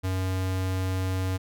square tone, 93.6 Hz, F#2, 20 cents sharp, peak -26 dBFS, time 0.03-1.38 s, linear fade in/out 20 ms, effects none

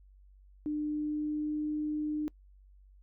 sine tone with pitch glide, 300 to 302.3 Hz, D4 to D#4, +37 to -50 cents, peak -30 dBFS, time 0.66-2.28 s, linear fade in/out 0 ms, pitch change +13 cents, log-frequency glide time 0.89-1.66 s, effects noise-tail reverb RT60 0.1 s tail -25 dB re dry + added 48 Hz sine -55 dBFS peak until 3.02 s

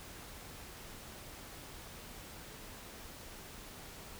silence, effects pink hiss -50 dBFS RMS until 4.19 s

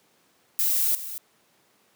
violet noise with echo, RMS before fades -23 dBFS, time 0.59-0.95 s, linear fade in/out 0 ms, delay 230 ms, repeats 1, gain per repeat -12 dB, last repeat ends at 1.18 s, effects pink hiss -63 dBFS RMS until 1.95 s + high-pass 200 Hz 12 dB/octave

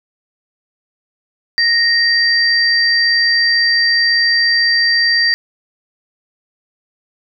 sine tone pair together, 1864.7 / 4699 Hz, A#6 / D8, 0 / 0 cents, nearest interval octave + major third, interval 1600 cents, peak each -13 dBFS, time 1.58-5.34 s, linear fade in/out 0 ms, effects none

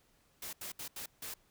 white noise bursts at uneven times, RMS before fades -43 dBFS, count 5, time 0.42-0.53 / 0.61-0.72 / 0.79-0.88 / 0.96-1.06 / 1.22-1.34 s, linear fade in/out 5 ms, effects pink hiss -70 dBFS RMS until 1.5 s

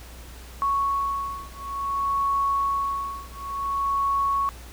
sine beating tone pair, 1108.7 / 1109.26 Hz, C#6 / C#6, 0 / +1 cents, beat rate 0.56 Hz, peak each -26 dBFS, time 0.62-4.49 s, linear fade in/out 0 ms, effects added 60 Hz sine -41 dBFS peak until 4.72 s + pink hiss -46 dBFS RMS until 4.72 s

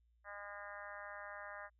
harmonic tone with a mistuned harmonic, 203.7 Hz, G#3, 33 cents flat, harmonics 3 / 4 / 5 / 6 / 7 / 8 / 9 / 10, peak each -53 / -56 / -56 / -54 / -56 / -53 / -54 / -63 dBFS, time 0.24-1.7 s, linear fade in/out 50 ms, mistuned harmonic 10, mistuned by -25 cents, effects added 58 Hz sine -70 dBFS peak until 1.79 s

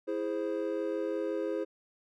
triangle chord, E augmented, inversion none, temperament equal, 329.6 / 415.3 / 523.3 Hz, E4 / G#4 / B#4, 0 / 0 / 0 cents, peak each -33 dBFS, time 0.07-1.65 s, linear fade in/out 20 ms, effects none

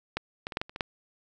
clicks, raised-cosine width 0.3 ms, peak -13 / -17 / -22 / -11 / -14 / -29 / -21 / -11 dBFS, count 8, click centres 0.17 / 0.469 / 0.522 / 0.571 / 0.615 / 0.695 / 0.761 / 0.808 s, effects none

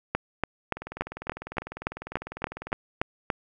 two click trains, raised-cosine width 0.5 ms, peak -9 / -21 dBFS, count 12 / 40, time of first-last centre 0.15-3.302 / 0.77-2.72 s, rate 3.49 / 20 Hz, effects none

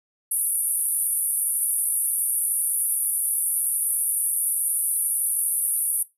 pink band-pass noise, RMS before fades -24 dBFS, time 0.31-6.03 s, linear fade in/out 5 ms, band 9400 to 12000 Hz, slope 96 dB/octave, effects noise-tail reverb RT60 0.2 s tail -18 dB re dry

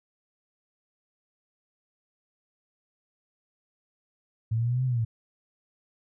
sine exponential two-way sweep, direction up then down, 110 to 130.81 to 110 Hz, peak -23 dBFS, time 4.51-5.05 s, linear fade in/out 10 ms, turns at 4.85 s, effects none

